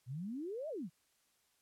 sine exponential two-way sweep, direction up then down, 115.9 to 659.3 to 145.6 Hz, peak -39 dBFS, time 0.06-0.9 s, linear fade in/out 50 ms, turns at 0.69 s, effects white hiss -75 dBFS RMS until 1.61 s + low-pass 12000 Hz 12 dB/octave

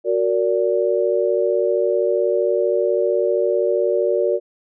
sine chord, Gb augmented, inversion none, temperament just, 370 / 462.5 / 578.1 Hz, Gb4 / Bb4 / D5, 0 / -14 / -27 cents, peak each -20 dBFS, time 0.04-4.4 s, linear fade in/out 50 ms, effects none

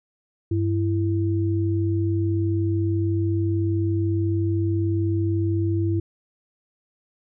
sine tone pair together, 98.9 / 332.7 Hz, G2 / E4, +16 / +16 cents, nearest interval octave + major sixth, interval 2100 cents, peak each -21 / -24 dBFS, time 0.51-6 s, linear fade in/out 5 ms, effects none

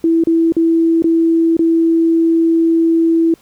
sine tone with dropouts, 329.6 Hz, E4, in tune, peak -9 dBFS, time 0.04-3.34 s, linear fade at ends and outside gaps 2 ms, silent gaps 0.238-0.271 / 0.522-0.566 / 1.022-1.042 / 1.568-1.592 s, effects pink hiss -50 dBFS RMS until 3.41 s

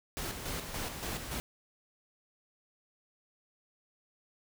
pink noise with tremolo, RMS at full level -37 dBFS, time 0.17-1.4 s, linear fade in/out 0 ms, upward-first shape square, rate 3.5 Hz, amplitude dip 45%, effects none

